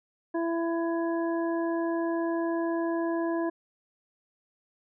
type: harmonic tone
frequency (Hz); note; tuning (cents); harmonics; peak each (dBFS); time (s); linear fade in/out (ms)
334; E4; +23; 1 / 2 / 3 / 5; -27 / -33 / -37 / -41; 0.34-3.5; 10
effects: none